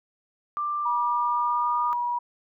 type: tone with pitch glide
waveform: sine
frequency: 1183 to 1215.6 Hz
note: D6 to D#6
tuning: +12 to -41 cents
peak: -25 dBFS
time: 0.57-1.93 s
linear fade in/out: 0 ms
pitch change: +47 cents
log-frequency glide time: 0.95-1.77 s
type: tone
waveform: sine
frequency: 964 Hz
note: B5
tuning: 42 cents flat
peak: -24 dBFS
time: 0.85-2.19 s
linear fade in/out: 10 ms
effects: none